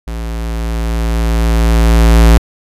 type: tone with level ramp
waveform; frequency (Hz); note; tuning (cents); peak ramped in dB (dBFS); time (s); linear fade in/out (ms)
square; 56.5; A1; +47; -20 to -3; 0.07-2.38; 5
effects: resampled to 32000 Hz